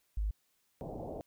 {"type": "tone", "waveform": "sine", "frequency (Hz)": 51.91, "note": "G#1", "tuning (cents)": 0, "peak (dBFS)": -30, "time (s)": [0.17, 0.31], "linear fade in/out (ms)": 5}
{"type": "low-pass noise", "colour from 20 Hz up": "white", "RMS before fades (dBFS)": -42, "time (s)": [0.81, 1.21], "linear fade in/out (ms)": 0, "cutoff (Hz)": 740, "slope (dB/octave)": 48}
{"effects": ["white hiss -75 dBFS RMS until 1.26 s"]}